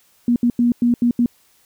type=tone bursts at uneven times; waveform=sine; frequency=239.6 Hz; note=A#3; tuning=48 cents sharp; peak=-12 dBFS; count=6; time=0.28-0.36 / 0.43-0.5 / 0.59-0.72 / 0.82-0.94 / 1.02-1.11 / 1.19-1.26 s; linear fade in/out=2 ms; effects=white hiss -57 dBFS RMS until 1.65 s